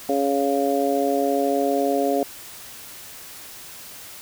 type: harmonic tone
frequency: 139.4 Hz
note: C#3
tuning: 10 cents sharp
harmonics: 2 / 3 / 4 / 5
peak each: -24 / -24 / -24 / -24 dBFS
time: 0.09-2.23 s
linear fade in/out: 2 ms
effects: white hiss -40 dBFS RMS until 4.21 s